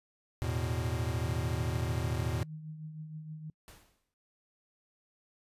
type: chord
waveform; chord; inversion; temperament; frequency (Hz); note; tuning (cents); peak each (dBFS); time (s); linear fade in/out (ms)
square; E suspended fourth; none; equal; 82.41 / 110 / 123.47; E2 / A2 / B2; 0 / 0 / 0; -36; 0.42-2.43; 0
type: tone with tremolo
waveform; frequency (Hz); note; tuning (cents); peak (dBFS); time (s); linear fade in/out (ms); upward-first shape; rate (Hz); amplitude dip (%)
sine; 155.56; D#3; 0; -38; 1.25-3.5; 2; triangle; 6.4; 55
type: noise with exponential decay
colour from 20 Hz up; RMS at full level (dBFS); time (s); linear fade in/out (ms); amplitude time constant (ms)
pink; -50; 3.68-4.14; 0; 100
effects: noise-tail reverb RT60 0.1 s tail -26 dB re dry + resampled to 32000 Hz